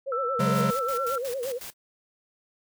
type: tone with vibrato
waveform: sine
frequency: 511 Hz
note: C5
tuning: 41 cents flat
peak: -28 dBFS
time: 0.06-1.59 s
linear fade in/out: 20 ms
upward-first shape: sine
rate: 8.6 Hz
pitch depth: 140 cents each way
type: tone with pitch glide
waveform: sine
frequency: 1327 to 1356.4 Hz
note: E6 to E6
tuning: +11 to +49 cents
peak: -27 dBFS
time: 0.12-1.18 s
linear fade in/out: 2 ms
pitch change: +38 cents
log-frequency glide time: 0.81-1.05 s
type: chord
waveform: square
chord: C# suspended fourth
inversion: none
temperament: equal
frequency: 138.59 / 185 / 207.7 Hz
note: C#3 / F#3 / G#3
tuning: 0 / 0 / 0 cents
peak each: -28 dBFS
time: 0.39-0.71 s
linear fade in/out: 10 ms
type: noise with tremolo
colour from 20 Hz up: white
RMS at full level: -39 dBFS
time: 0.52-1.74 s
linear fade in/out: 50 ms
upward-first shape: square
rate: 5.5 Hz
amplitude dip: 80%
effects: none